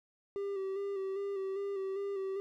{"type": "tone with vibrato", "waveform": "triangle", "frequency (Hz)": 392, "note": "G4", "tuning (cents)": 0, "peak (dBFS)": -32, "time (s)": [0.36, 2.4], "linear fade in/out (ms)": 0, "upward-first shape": "square", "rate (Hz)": 2.5, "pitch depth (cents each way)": 31, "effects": []}